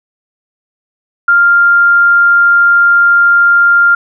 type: tone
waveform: sine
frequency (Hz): 1396.9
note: F6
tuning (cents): 0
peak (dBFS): -4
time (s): 1.28-3.95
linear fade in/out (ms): 5
effects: none